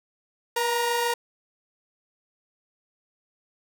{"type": "tone pair together", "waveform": "sawtooth", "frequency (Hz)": [479.5, 932.3], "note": ["A#4", "A#5"], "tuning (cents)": [49, 0], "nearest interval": "octave", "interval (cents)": 1151, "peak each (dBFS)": -22, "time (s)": [0.56, 1.14], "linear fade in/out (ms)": 5, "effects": []}